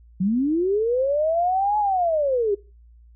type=linear two-way sweep; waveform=sine; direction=up then down; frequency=174.9 to 852 to 386.1 Hz; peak=-18 dBFS; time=0.2-2.55 s; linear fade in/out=10 ms; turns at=1.78 s; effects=noise-tail reverb RT60 0.3 s tail -20 dB re dry + added 58 Hz sine -47 dBFS peak until 3.15 s